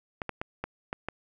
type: clicks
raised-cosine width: 0.5 ms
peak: -17 dBFS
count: 6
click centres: 0.218 / 0.293 / 0.415 / 0.64 / 0.929 / 1.086 s
effects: none